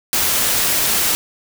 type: noise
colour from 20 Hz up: white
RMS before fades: -17 dBFS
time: 0.13-1.15 s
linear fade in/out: 0 ms
effects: none